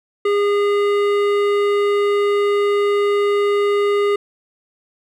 sine tone with hard clipping, 408 Hz, G#4, 31 cents flat, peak -16 dBFS, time 0.25-4.16 s, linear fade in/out 5 ms, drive 13 dB, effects none

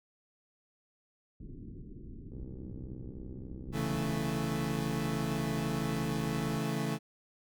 pink low-pass noise, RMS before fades -46 dBFS, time 1.4-4.17 s, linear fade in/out 2 ms, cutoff 370 Hz, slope 48 dB/octave
click train, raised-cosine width 3 ms, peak -34 dBFS, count 271, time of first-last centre 2.32-6.565 s, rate 63.6 Hz
30% pulse chord, A major, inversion first, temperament equal, 138.59 / 164.81 / 220 Hz, C#3 / E3 / A3, 0 / 0 / 0 cents, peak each -33 dBFS, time 3.72-6.99 s, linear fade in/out 50 ms
effects none

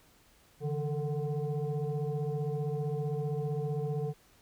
sine tone with frequency modulation, 142.3 Hz, C#3, 46 cents sharp, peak -30 dBFS, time 0.6-4.14 s, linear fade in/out 50 ms, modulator 300 Hz, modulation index 1.2, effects pink hiss -63 dBFS RMS until 4.41 s

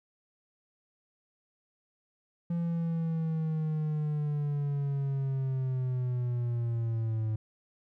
triangle linear sweep, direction down, 171.1 to 108.5 Hz, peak -26 dBFS, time 2.5-7.36 s, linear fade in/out 5 ms, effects none

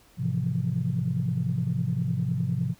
sine chord, F major seventh, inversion first, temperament equal with one note detuned, 107.55 / 130.81 / 164.81 / 174.61 Hz, A2 / C3 / E3 / F3, -39 / 0 / 0 / 0 cents, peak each -31 / -27 / -31 / -29 dBFS, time 0.17-2.75 s, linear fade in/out 50 ms, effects tanh soft clip ceiling -15 dBFS + pink hiss -58 dBFS RMS until 2.79 s

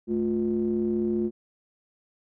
triangle ring-modulated tone, 67.1 Hz, C2, 44 cents sharp, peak -18 dBFS, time 0.07-1.31 s, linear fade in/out 50 ms, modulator 286 Hz, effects none

